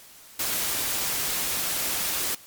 white noise, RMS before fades -27 dBFS, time 0.39-2.35 s, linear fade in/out 5 ms, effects white hiss -49 dBFS RMS until 2.46 s + MP3 96 kbps

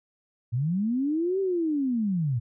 sine linear two-way sweep, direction up then down, 110 to 393.4 to 110 Hz, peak -23 dBFS, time 0.52-2.4 s, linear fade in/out 20 ms, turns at 1.4 s, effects none

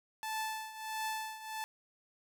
sawtooth tone with tremolo, 875 Hz, A5, 10 cents flat, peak -30 dBFS, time 0.23-1.64 s, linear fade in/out 0 ms, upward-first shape triangle, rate 1.5 Hz, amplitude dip 80%, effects none

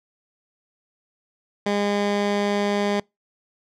15% pulse tone, 203.8 Hz, G#3, 32 cents flat, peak -14 dBFS, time 1.66-3 s, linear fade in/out 5 ms, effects noise-tail reverb RT60 0.2 s tail -26 dB re dry + low-pass 5000 Hz 12 dB/octave

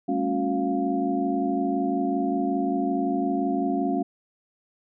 sine tone cluster, 199.5 / 224.9 / 277.1 / 361.9 / 700 Hz, G3 / A3 / C#4 / F#4 / F5, +31 / +38 / -1 / -38 / +4 cents, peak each -31 / -32 / -25 / -30 / -29 dBFS, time 0.08-4.03 s, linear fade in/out 10 ms, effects none

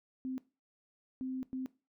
sine tone bursts at uneven times, 259.6 Hz, C4, 13 cents flat, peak -35 dBFS, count 3, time 0.25-0.38 / 1.21-1.43 / 1.53-1.66 s, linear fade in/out 0 ms, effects noise-tail reverb RT60 0.3 s tail -19 dB re dry

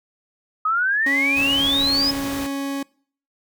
sine exponential sweep, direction up, 1244.5 to 5150 Hz, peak -17 dBFS, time 0.65-2.11 s, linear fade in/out 5 ms
40% pulse tone, 276.9 Hz, C#4, 2 cents flat, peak -23 dBFS, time 1.06-2.83 s, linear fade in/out 5 ms
pink noise, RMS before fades -32 dBFS, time 1.36-2.47 s, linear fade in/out 10 ms
effects noise-tail reverb RT60 0.5 s tail -24 dB re dry

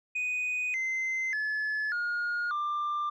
sine tone with pitch steps, 2489 / 2069 / 1719.8 / 1429.6 / 1188.3 Hz, D#7 / C7 / A6 / F6 / D6, 0 / -20 / -40 / +40 / +20 cents, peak -26 dBFS, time 0.15-3.1 s, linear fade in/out 10 ms, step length 590 ms, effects tanh soft clip ceiling -27 dBFS

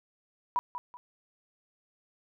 sine tone with echo, 978 Hz, B5, 17 cents flat, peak -24 dBFS, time 0.56-0.59 s, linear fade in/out 0 ms, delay 190 ms, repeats 2, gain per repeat -10 dB, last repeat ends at 0.97 s, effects none

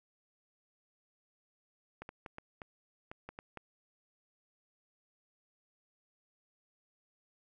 clicks, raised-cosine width 0.5 ms, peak -29 dBFS, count 9, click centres 2.02 / 2.091 / 2.262 / 2.384 / 2.618 / 3.115 / 3.29 / 3.389 / 3.573 s, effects none

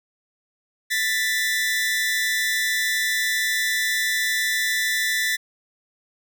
sawtooth tone pair together, 1766 / 1978.6 Hz, A6 / B6, +6 / +3 cents, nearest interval major second, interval 197 cents, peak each -20 dBFS, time 0.9-5.37 s, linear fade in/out 20 ms, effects none

